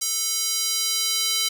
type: tone with high-pass filter sweep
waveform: square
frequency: 440 Hz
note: A4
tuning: in tune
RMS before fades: -24 dBFS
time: 0.01-1.49 s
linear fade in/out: 10 ms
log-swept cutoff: 6000 to 3800 Hz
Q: 1.6
effects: none